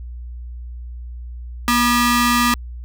sawtooth ring-modulated tone, 725 Hz, F#5, 35 cents flat, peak -7 dBFS, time 1.68-2.54 s, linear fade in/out 0 ms, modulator 485 Hz, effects added 60 Hz sine -29 dBFS peak until 2.84 s

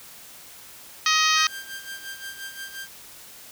harmonic tone, 629 Hz, D#5, 19 cents sharp, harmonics 2 / 3 / 4 / 5 / 6 / 7 / 8 / 9 / 10, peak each -23 / -25 / -26 / -27 / -28 / -28 / -29 / -30 / -30 dBFS, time 1.06-1.47 s, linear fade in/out 2 ms
sawtooth tone with tremolo, 1585 Hz, G6, 19 cents sharp, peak -29 dBFS, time 1.35-2.89 s, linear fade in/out 50 ms, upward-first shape sine, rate 5.7 Hz, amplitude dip 70%
effects white hiss -45 dBFS RMS until 3.51 s

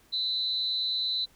sine tone with amplitude modulation, 4000 Hz, B7, 21 cents sharp, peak -23 dBFS, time 0.12-1.26 s, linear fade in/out 20 ms, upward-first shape sine, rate 229 Hz, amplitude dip 75%, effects pink hiss -61 dBFS RMS until 1.35 s

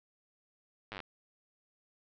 slowing click train, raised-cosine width 0.3 ms, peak -25 dBFS, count 9, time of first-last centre 0.92-1.003 s, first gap 9 ms, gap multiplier 1.04, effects low-pass 5000 Hz 12 dB/octave

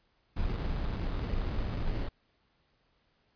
brown noise with sample-and-hold, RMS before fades -32 dBFS, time 0.36-2.09 s, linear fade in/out 10 ms, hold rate 2450 Hz, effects pink hiss -72 dBFS RMS until 3.35 s + resampled to 11025 Hz

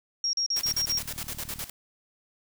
sine tone bursts, 5588 Hz, F8, in tune, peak -24 dBFS, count 6, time 0.24-0.987 s, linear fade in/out 2 ms, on 92 ms, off 39 ms
white noise with tremolo, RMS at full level -34 dBFS, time 0.56-1.7 s, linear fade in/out 5 ms, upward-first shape square, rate 9.7 Hz, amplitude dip 80%
click train, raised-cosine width 5 ms, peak -33 dBFS, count 38, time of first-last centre 0.66-1.639 s, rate 37.8 Hz
effects none

